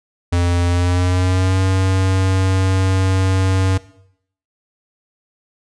square tone with pitch glide, 87.31 to 94.66 Hz, F2 to F#2, 0 to +40 cents, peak -14 dBFS, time 0.32-3.78 s, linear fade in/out 10 ms, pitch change +140 cents, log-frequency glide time 0.68-1.6 s, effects noise-tail reverb RT60 0.7 s tail -18 dB re dry + resampled to 22050 Hz

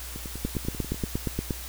two click trains, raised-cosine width 3 ms, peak -24 / -14 dBFS, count 10 / 10, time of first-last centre 0.16-1.042 / 0.45-1.508 s, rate 10.2 / 8.51 Hz, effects added 60 Hz sine -39 dBFS peak until 1.68 s + white hiss -40 dBFS RMS until 1.68 s

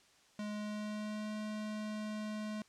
square tone with pitch glide, 209.5 to 213.2 Hz, G#3 to G#3, +15 to +46 cents, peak -39 dBFS, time 0.39-2.62 s, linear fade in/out 2 ms, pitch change +31 cents, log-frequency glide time 0.49-1.35 s, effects white hiss -66 dBFS RMS until 2.68 s + low-pass 7000 Hz 12 dB/octave

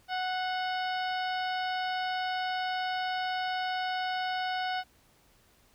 harmonic tone with a mistuned harmonic, 740 Hz, F#5, in tune, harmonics 1 / 2 / 3 / 4 / 5 / 6 / 7, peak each -31 / -36 / -43 / -41 / -45 / -47 / -47 dBFS, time 0.08-4.84 s, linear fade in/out 50 ms, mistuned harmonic 3, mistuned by -35 cents, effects pink hiss -64 dBFS RMS until 5.74 s

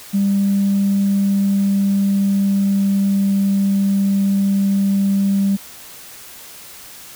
sine tone with pitch glide, 198.4 to 197.14 Hz, G3 to G3, +21 to +10 cents, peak -12 dBFS, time 0.13-5.57 s, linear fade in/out 20 ms, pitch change -11 cents, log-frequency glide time 0.51-3.55 s, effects tanh soft clip ceiling -9 dBFS + white hiss -38 dBFS RMS until 7.15 s

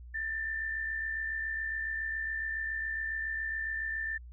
sine tone with amplitude modulation, 1781 Hz, A6, 21 cents sharp, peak -30 dBFS, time 0.14-4.18 s, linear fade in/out 10 ms, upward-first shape sine, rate 67.2 Hz, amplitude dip 45%, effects added 60 Hz sine -45 dBFS peak until 4.32 s

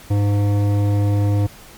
triangle tone with hard clipping, 102 Hz, G#2, 31 cents flat, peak -16 dBFS, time 0.1-1.47 s, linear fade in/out 10 ms, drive 17 dB, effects pink hiss -42 dBFS RMS until 1.77 s + MP3 96 kbps

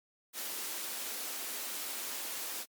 white high-pass noise, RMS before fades -39 dBFS, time 0.33-2.66 s, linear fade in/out 50 ms, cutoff 220 Hz, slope 48 dB/octave, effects MP3 96 kbps

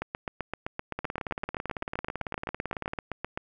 two click trains, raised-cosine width 0.5 ms, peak -17 / -16 dBFS, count 36 / 27, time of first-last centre 0.99-2.934 / 0.02-3.375 s, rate 18 / 7.75 Hz, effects none

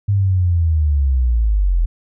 sine linear sweep, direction down, 102.2 to 40.24 Hz, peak -12 dBFS, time 0.08-1.86 s, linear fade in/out 10 ms, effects none

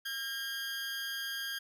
20% pulse tone with amplitude modulation, 1614 Hz, G#6, 50 cents flat, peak -29 dBFS, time 0.05-1.59 s, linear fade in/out 10 ms, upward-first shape sine, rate 253 Hz, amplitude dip 45%, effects none

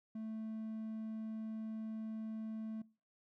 triangle tone, 220 Hz, A3, in tune, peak -39 dBFS, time 0.15-2.82 s, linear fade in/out 5 ms, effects noise-tail reverb RT60 0.4 s tail -23 dB re dry

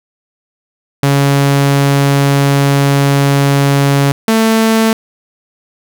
sawtooth tone pair in turn, 140 / 222.9 Hz, C#3 / A3, +18 / +23 cents, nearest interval minor sixth, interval 805 cents, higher second, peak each -4 dBFS, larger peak neither, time 1.03-4.12 / 4.28-4.93 s, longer first, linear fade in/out 2 ms, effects none

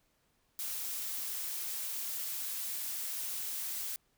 blue noise, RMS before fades -38 dBFS, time 0.59-3.96 s, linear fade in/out 0 ms, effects pink hiss -74 dBFS RMS until 4.17 s

